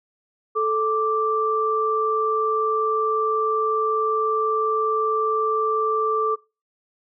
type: tone pair together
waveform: sine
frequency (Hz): 437.3 / 1173.9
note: A4 / D6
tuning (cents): -11 / -1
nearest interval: octave + perfect fourth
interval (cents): 1710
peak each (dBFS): -22 / -21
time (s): 0.55-6.36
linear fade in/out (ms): 20
effects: noise-tail reverb RT60 0.3 s tail -23 dB re dry